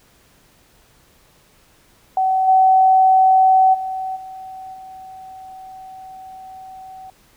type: tone with level steps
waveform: sine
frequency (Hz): 757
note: F#5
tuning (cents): +39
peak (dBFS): -14 / -9 / -22 / -31 / -34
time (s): 2.17-7.1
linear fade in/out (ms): 2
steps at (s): 2.47 / 3.73 / 4.15 / 4.73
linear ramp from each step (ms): 20
effects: pink hiss -54 dBFS RMS until 7.36 s